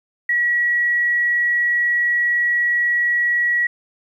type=tone; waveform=sine; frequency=1923 Hz; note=B6; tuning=47 cents flat; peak=-15 dBFS; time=0.29-3.67 s; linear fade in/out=5 ms; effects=9-bit